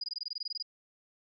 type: tone bursts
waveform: sine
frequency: 4900 Hz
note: D#8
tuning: 27 cents flat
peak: -33 dBFS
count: 13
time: 0.01-0.626 s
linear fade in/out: 5 ms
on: 28 ms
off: 21 ms
effects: none